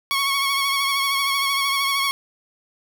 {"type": "tone with vibrato", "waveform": "15% pulse", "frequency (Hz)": 1106, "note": "C#6", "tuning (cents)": -4, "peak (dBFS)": -13, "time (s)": [0.11, 2.11], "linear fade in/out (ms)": 0, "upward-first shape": "sine", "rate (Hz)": 13, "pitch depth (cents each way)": 33, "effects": []}